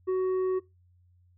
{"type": "tone with tanh clipping", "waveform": "sine", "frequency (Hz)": 373.1, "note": "F#4", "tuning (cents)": 14, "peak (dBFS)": -25, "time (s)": [0.07, 0.6], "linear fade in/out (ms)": 20, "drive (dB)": 5, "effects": ["noise-tail reverb RT60 0.2 s tail -20 dB re dry", "added 89 Hz sine -59 dBFS peak until 1.37 s"]}